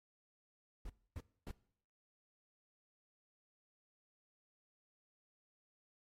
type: noise bursts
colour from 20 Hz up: brown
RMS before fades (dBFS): -45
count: 3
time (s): 0.85-1.514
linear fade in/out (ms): 5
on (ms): 48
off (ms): 260
effects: noise-tail reverb RT60 0.6 s tail -20 dB re dry + MP3 64 kbps